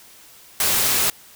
white noise, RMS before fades -19 dBFS, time 0.6-1.1 s, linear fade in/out 2 ms, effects white hiss -47 dBFS RMS until 1.35 s

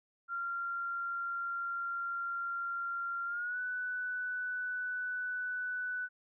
sine tone with pitch glide, 1383 to 1490.8 Hz, F6 to F#6, -17 to +13 cents, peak -34 dBFS, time 0.28-6.09 s, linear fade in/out 50 ms, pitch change +130 cents, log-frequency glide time 3.26-3.59 s, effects none

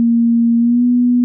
sine tone with pitch glide, 233.1 to 244.7 Hz, A#3 to B3, 0 to -16 cents, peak -9 dBFS, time 0-1.24 s, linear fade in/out 0 ms, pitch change +84 cents, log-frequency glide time 0.58-0.84 s, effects none

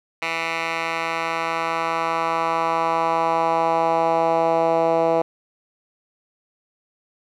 10% pulse tone with band-pass filter sweep, 164.81 Hz, E3, in tune, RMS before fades -21 dBFS, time 0.22-5.22 s, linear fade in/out 2 ms, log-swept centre 2100 to 600 Hz, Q 1.9, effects none

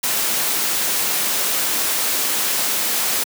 white noise, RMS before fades -20 dBFS, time 0.03-3.24 s, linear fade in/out 10 ms, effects high-pass 200 Hz 12 dB/octave

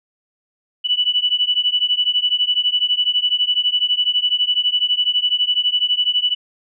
sine beating tone pair, 2957 / 2969 Hz, F#7 / F#7, -2 / +5 cents, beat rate 12 Hz, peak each -18 dBFS, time 0.84-6.35 s, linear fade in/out 20 ms, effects none

